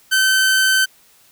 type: tone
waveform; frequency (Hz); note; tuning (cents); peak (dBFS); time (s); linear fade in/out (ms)
sawtooth; 1537; G6; -35; -9; 0.11-0.86; 20
effects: white hiss -52 dBFS RMS until 1.31 s